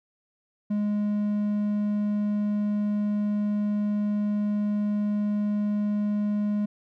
triangle tone, 207.7 Hz, G#3, in tune, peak -21 dBFS, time 0.7-6.66 s, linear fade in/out 10 ms, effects none

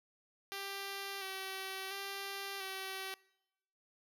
5% pulse tone with vibrato, 388.7 Hz, G4, 15 cents flat, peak -29 dBFS, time 0.52-3.14 s, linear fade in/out 0 ms, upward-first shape square, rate 0.72 Hz, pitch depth 25 cents each way, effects noise-tail reverb RT60 0.9 s tail -24 dB re dry

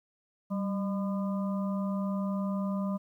harmonic tone with a mistuned harmonic, 202.1 Hz, G#3, 47 cents flat, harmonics 1 / 3 / 5 / 6, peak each -29 / -39 / -43 / -45 dBFS, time 0.5-2.98 s, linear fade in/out 20 ms, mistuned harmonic 1, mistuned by -69 cents, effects 11-bit

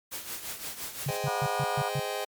white noise with tremolo, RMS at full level -35 dBFS, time 0.11-1.18 s, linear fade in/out 20 ms, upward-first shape triangle, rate 5.8 Hz, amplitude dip 70%
sine tone bursts, 140 Hz, C#3, 18 cents sharp, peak -27 dBFS, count 6, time 1.06-1.998 s, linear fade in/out 5 ms, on 48 ms, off 130 ms
sawtooth chord, Ab major seventh, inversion none, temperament just, 415.3 / 519.1 / 623 / 778.7 Hz, Ab4 / C5 / Eb5 / G5, 0 / -14 / +2 / -12 cents, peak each -32 dBFS, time 1.08-2.25 s, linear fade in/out 10 ms
harmonic tone, 241.7 Hz, B3, 37 cents flat, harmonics 3 / 4 / 5 / 6, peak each -33 / -35 / -37 / -39 dBFS, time 1.26-1.9 s, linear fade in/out 20 ms
effects MP3 96 kbps

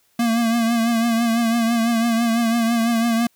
square tone with vibrato, 230.9 Hz, A#3, 16 cents flat, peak -17 dBFS, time 0.19-3.27 s, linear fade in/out 5 ms, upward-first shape triangle, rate 6 Hz, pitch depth 57 cents each way, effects white hiss -62 dBFS RMS until 3.35 s

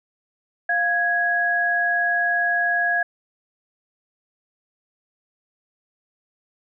sine tone pair together, 698.4 / 1661.2 Hz, F5 / G#6, 0 / 0 cents, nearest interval octave + minor third, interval 1500 cents, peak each -24 / -19 dBFS, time 0.69-3.03 s, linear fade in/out 5 ms, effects none

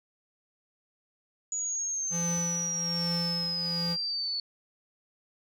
sine exponential sweep, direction down, 6860 to 4435 Hz, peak -29 dBFS, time 1.52-4.4 s, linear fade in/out 2 ms
square tone with tremolo, 171.2 Hz, F3, 34 cents flat, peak -30 dBFS, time 2.1-3.97 s, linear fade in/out 50 ms, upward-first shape triangle, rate 1.2 Hz, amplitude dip 70%
effects none

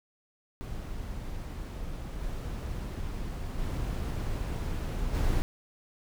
brown noise with level steps, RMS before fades -37 / -35 / -32 / -27 dBFS, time 0.61-5.42 s, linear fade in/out 0 ms, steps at 2.19 / 3.58 / 5.13 s, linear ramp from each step 20 ms, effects none

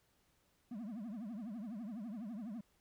triangle tone with vibrato, 220 Hz, A3, in tune, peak -40 dBFS, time 0.71-2.61 s, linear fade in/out 5 ms, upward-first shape triangle, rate 12 Hz, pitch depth 260 cents each way, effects pink hiss -75 dBFS RMS until 2.8 s

